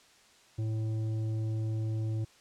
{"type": "tone with tanh clipping", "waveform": "triangle", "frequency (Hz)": 110, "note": "A2", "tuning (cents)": 0, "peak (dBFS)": -31, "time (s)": [0.58, 2.25], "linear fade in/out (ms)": 10, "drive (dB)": 13, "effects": ["white hiss -60 dBFS RMS until 2.4 s", "low-pass 7000 Hz 12 dB/octave"]}